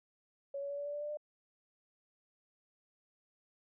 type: tone with pitch steps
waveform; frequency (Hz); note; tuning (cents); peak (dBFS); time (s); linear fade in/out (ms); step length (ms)
sine; 558 / 563.5 / 569.1 / 574.7 / 580.4 / 586.1 / 591.9 / 597.7; C#5 / C#5 / C#5 / D5 / D5 / D5 / D5 / D5; +11 / +28 / +45 / -38 / -21 / -4 / +13 / +30; -37; 0.54-1.172; 5; 79
effects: none